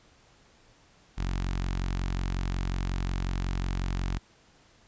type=tone with notch filter; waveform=sawtooth; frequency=45.51 Hz; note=F#1; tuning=28 cents flat; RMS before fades=-30 dBFS; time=1.17-4.19 s; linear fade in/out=20 ms; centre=500 Hz; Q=1.1; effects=pink hiss -60 dBFS RMS until 4.87 s + resampled to 16000 Hz